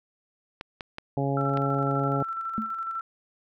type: clicks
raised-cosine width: 0.3 ms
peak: -19 dBFS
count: 4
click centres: 0.611 / 0.808 / 0.984 / 1.573 s
type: harmonic tone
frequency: 138.59 Hz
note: C#3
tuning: in tune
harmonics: 1 / 2 / 3 / 4 / 5 / 6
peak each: -27 / -30 / -32 / -33 / -34 / -35 dBFS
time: 1.17-2.23 s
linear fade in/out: 2 ms
type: tone with tremolo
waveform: sine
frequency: 1339 Hz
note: E6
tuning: 27 cents sharp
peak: -28 dBFS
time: 1.37-3.01 s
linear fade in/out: 2 ms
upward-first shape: square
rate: 12 Hz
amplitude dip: 35%
type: tone with exponential decay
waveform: sine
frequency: 220 Hz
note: A3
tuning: in tune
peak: -22 dBFS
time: 2.58-2.73 s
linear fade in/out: 0 ms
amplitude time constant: 32 ms
effects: none